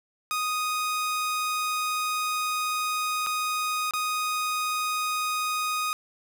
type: tone with dropouts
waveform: sawtooth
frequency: 1244.5 Hz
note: D#6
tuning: in tune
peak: -22 dBFS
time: 0.31-5.93 s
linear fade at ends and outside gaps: 0 ms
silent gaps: 3.264-3.269 / 3.909-3.936 s
effects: none